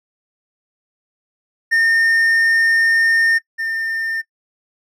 triangle tone pair in turn, 1822 / 1807.3 Hz, A#6 / A6, -40 / +46 cents, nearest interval unison, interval 14 cents, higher first, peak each -10 / -18 dBFS, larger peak first, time 1.71-3.39 / 3.58-4.22 s, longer first, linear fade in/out 20 ms, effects noise-tail reverb RT60 0.1 s tail -21 dB re dry

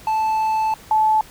triangle / sine tone pair in turn, 876 / 867.9 Hz, A5 / A5, -8 / -24 cents, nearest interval unison, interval 16 cents, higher first, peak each -15 / -13 dBFS, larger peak second, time 0.07-0.74 / 0.91-1.21 s, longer first, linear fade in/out 2 ms, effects pink hiss -44 dBFS RMS until 1.3 s

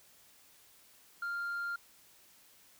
sine tone, 1396.9 Hz, F6, in tune, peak -32 dBFS, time 1.22-1.76 s, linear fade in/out 5 ms, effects tanh soft clip ceiling -33 dBFS + white hiss -62 dBFS RMS until 2.79 s

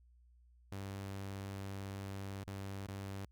sawtooth tone with dropouts, 98 Hz, G2, in tune, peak -38 dBFS, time 0.72-3.25 s, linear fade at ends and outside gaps 0 ms, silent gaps 2.437-2.475 / 2.866-2.886 s, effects added 60 Hz sine -62 dBFS peak until 3.31 s

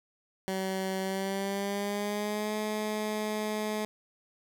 15% pulse tone with pitch glide, 190.2 to 213.5 Hz, F#3 to G#3, +48 to +48 cents, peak -24 dBFS, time 0.48-3.85 s, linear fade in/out 0 ms, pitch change +200 cents, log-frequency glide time 1.01-2.55 s, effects none

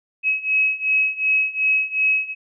sine beating tone pair, 2558 / 2560.7 Hz, D#7 / D#7, +47 / +49 cents, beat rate 2.7 Hz, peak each -21 / -19 dBFS, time 0.23-2.35 s, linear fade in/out 50 ms, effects none

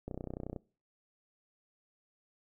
click train, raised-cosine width 2 ms, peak -26 dBFS, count 16, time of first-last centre 0.08-0.562 s, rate 31.1 Hz, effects noise-tail reverb RT60 0.4 s tail -24 dB re dry

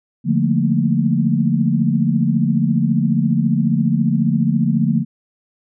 sine chord, Bb major seventh, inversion first, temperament just, 145.68 / 174.81 / 218.5 / 233.1 Hz, D3 / F3 / A3 / Bb3, -14 / +2 / -12 / 0 cents, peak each -19 dBFS, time 0.24-5.05 s, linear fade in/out 50 ms, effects none

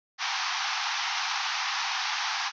pink band-pass noise, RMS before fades -30 dBFS, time 0.18-2.52 s, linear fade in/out 50 ms, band 760 to 6100 Hz, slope 96 dB/octave, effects none

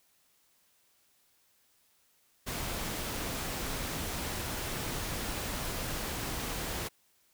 pink noise, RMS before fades -36 dBFS, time 2.46-6.89 s, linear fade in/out 20 ms, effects white hiss -69 dBFS RMS until 7.33 s

